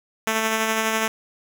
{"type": "tone with tremolo", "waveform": "5% pulse", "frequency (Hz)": 221.1, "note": "A3", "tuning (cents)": 9, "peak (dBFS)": -8, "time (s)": [0.27, 1.08], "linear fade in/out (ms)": 2, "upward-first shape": "sine", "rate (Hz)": 12, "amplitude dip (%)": 30, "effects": []}